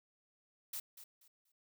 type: noise with echo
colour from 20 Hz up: blue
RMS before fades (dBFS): -42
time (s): 0.73-0.8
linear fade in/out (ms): 5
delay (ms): 240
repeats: 3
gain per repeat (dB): -12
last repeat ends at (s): 1.52
effects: none